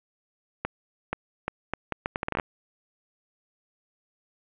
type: accelerating click train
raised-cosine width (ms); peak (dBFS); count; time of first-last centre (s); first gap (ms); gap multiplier
0.5; -12; 14; 0.65-2.398; 480; 0.73
effects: resampled to 8000 Hz + 9-bit